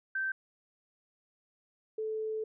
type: tone pair in turn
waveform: sine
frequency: 1555 / 436.4 Hz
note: G6 / A4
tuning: -14 / -14 cents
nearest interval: octave + minor seventh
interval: 2200 cents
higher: first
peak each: -30 / -32 dBFS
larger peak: first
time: 0.15-0.32 / 1.98-2.44 s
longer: second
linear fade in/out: 5 ms
effects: none